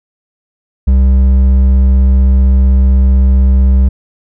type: tone with hard clipping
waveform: triangle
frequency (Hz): 65.41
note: C2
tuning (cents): 0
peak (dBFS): -6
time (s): 0.87-3.89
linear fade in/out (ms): 10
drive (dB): 9
effects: none